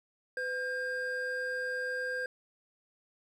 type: tone pair together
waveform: triangle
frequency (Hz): 505 / 1603.3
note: B4 / G6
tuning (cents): +39 / +39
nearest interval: octave + minor sixth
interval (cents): 2000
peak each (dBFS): -35 / -32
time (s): 0.37-2.26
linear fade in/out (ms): 2
effects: none